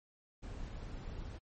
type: noise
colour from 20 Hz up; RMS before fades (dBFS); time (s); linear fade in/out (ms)
brown; -44; 0.42-1.39; 20
effects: MP3 32 kbps